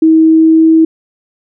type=tone with pitch glide; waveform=sine; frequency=320 to 322.2 Hz; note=D#4 to E4; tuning=+49 to -39 cents; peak=-3 dBFS; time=0.02-0.85 s; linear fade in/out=5 ms; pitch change=+12 cents; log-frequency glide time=0.23-0.7 s; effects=none